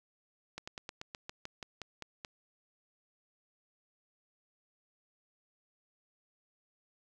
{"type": "slowing click train", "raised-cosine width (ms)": 0.2, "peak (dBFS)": -24, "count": 12, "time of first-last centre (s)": [0.58, 2.248], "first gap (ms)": 95, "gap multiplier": 1.09, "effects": []}